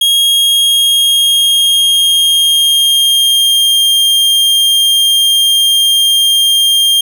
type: tone with pitch glide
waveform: 45% pulse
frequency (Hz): 3271 to 3204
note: G#7 to G7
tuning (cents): -27 to +37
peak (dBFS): -7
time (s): 0.01-7.01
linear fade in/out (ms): 5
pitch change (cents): -36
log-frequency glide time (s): 0.19-3.84
effects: none